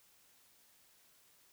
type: silence
effects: white hiss -67 dBFS RMS until 1.52 s